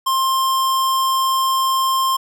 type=tone; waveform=square; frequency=1057 Hz; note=C6; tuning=17 cents sharp; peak=-16 dBFS; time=0.06-2.17 s; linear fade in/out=10 ms; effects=none